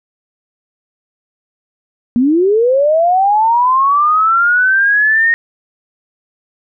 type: linear sweep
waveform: sine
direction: up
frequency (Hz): 230 to 1864.7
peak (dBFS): -8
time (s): 2.16-5.34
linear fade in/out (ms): 0
effects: none